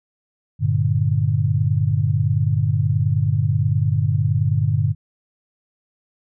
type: chord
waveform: sine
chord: G minor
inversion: none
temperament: equal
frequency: 98 / 116.54 / 146.83 Hz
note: G2 / Bb2 / D3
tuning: 0 / 0 / 0 cents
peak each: -20 dBFS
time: 0.59-4.95 s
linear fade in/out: 50 ms
effects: none